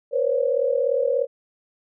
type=tone cluster; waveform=sine; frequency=480.7 / 524 / 561 Hz; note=B4 / C5 / C#5; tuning=-47 / +2 / +21 cents; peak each=-23 dBFS; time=0.11-1.27 s; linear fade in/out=50 ms; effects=none